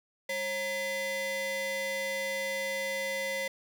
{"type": "ring-modulated tone", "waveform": "45% pulse", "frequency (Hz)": 740, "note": "F#5", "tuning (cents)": 0, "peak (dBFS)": -28, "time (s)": [0.29, 3.48], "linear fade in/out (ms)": 5, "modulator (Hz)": 1280, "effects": []}